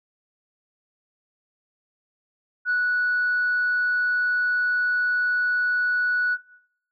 sine tone, 1473 Hz, F#6, 8 cents flat, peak -18 dBFS, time 2.65-6.38 s, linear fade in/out 50 ms, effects noise-tail reverb RT60 0.7 s tail -19 dB re dry + tanh soft clip ceiling -16 dBFS

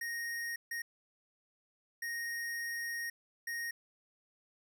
square tone bursts at uneven times, 1864.7 Hz, A#6, in tune, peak -37 dBFS, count 4, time 0.01-0.56 / 0.71-0.82 / 2.02-3.1 / 3.47-3.71 s, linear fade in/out 5 ms, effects none

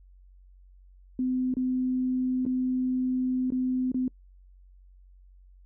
sine tone with dropouts, 255.5 Hz, C4, 41 cents flat, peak -24 dBFS, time 1.19-4.08 s, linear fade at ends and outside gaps 2 ms, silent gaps 1.54-1.568 / 2.453-2.463 / 3.504-3.521 / 3.918-3.944 s, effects noise-tail reverb RT60 0.1 s tail -26 dB re dry + added 46 Hz sine -51 dBFS peak until 5.65 s

